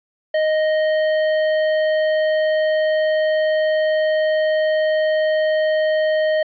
sine tone with hard clipping, 622.3 Hz, D#5, in tune, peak -17 dBFS, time 0.34-6.43 s, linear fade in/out 5 ms, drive 10 dB, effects resampled to 11025 Hz

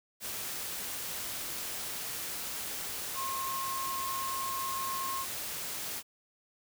sine tone in noise, 1071 Hz, C6, 40 cents sharp, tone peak -34 dBFS, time 3.14-5.26 s, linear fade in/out 50 ms, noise white, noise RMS -38 dBFS, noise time 0.2-6.03 s, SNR +1 dB, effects none

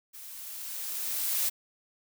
blue noise with level ramp, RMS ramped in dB -46 to -27 dBFS, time 0.13-1.5 s, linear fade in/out 20 ms, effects none

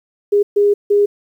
sine tone bursts at uneven times, 408.8 Hz, G#4, 27 cents flat, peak -9 dBFS, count 3, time 0.32-0.43 / 0.56-0.74 / 0.9-1.06 s, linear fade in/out 10 ms, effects 8-bit

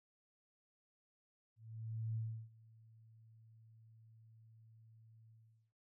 sine tone with ADSR envelope, 111.8 Hz, A2, 28 cents sharp, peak -37 dBFS, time 1.56-5.73 s, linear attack 600 ms, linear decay 330 ms, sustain -24 dB, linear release 420 ms, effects noise-tail reverb RT60 0.1 s tail -21 dB re dry

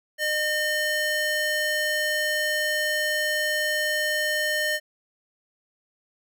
square tone with high-pass filter, 608 Hz, D#5, 40 cents flat, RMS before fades -25 dBFS, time 0.18-4.8 s, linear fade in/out 50 ms, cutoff 1200 Hz, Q 7.8, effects none

